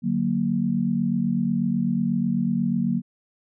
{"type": "chord", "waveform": "sine", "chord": "D augmented", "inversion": "none", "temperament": "equal", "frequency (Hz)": [146.83, 185, 233.1], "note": ["D3", "F#3", "A#3"], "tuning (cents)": [0, 0, 0], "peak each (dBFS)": [-29, -24, -23], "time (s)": [0.02, 3.02], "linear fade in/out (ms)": 50, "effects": []}